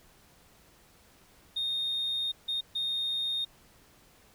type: tone bursts at uneven times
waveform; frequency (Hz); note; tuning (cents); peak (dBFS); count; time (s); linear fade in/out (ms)
sine; 3686; A#7; -20; -27; 3; 1.56-2.32 / 2.48-2.61 / 2.75-3.45; 10
effects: tanh soft clip ceiling -26 dBFS + pink hiss -60 dBFS RMS until 4.34 s